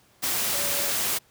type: tone in noise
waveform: sine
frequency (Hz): 570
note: C#5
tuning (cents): +48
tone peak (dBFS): -36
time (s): 0.53-0.92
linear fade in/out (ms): 20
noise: white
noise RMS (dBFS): -26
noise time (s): 0.22-1.19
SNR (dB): -13
effects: pink hiss -60 dBFS RMS until 1.3 s + high-pass 60 Hz 12 dB/octave